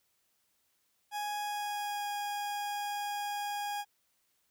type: tone with pitch glide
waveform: 40% pulse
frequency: 830.6 to 821.5 Hz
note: G#5 to G#5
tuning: 0 to -19 cents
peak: -33 dBFS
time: 1.11-3.85 s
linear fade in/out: 50 ms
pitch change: -19 cents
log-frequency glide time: 1.4-2.09 s
effects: white hiss -75 dBFS RMS until 4.5 s